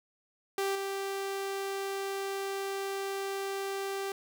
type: tone with level steps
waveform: sawtooth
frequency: 392 Hz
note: G4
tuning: in tune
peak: -25 / -29 dBFS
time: 0.58-4.12 s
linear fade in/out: 2 ms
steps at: 0.75 s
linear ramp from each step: 5 ms
effects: none